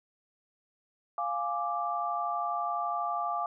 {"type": "chord", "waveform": "sine", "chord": "D diminished", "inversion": "first", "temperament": "equal", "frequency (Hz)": [698.5, 830.6, 1174.7], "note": ["F5", "Ab5", "D6"], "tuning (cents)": [0, 0, 0], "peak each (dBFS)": [-33, -36, -32], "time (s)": [1.18, 3.46], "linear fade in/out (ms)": 2, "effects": []}